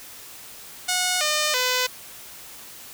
5% pulse tone with pitch steps, 729 / 606 / 503.7 Hz, F#5 / D#5 / B4, -26 / -46 / +34 cents, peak -9 dBFS, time 0.88-1.87 s, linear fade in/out 10 ms, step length 330 ms, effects white hiss -42 dBFS RMS until 2.93 s

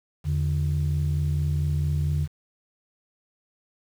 sine tone pair together, 82.36 / 146.83 Hz, E2 / D3, -1 / 0 cents, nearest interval minor seventh, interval 1001 cents, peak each -23 dBFS, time 0.24-2.28 s, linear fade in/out 50 ms, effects tanh soft clip ceiling -17 dBFS + 8-bit

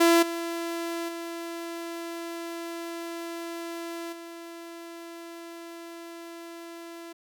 sawtooth tone with level steps, 336.8 Hz, E4, 37 cents sharp, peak -13 / -26 / -30 / -36 dBFS, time 0-7.13 s, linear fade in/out 10 ms, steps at 0.22 / 1.08 / 4.12 s, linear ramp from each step 10 ms, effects none

